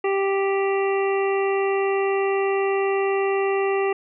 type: harmonic tone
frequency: 392 Hz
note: G4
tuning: in tune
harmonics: 1 / 2 / 3 / 5 / 6 / 7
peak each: -20 / -28 / -31 / -32 / -37 / -34 dBFS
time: 0.04-3.93 s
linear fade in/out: 5 ms
effects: none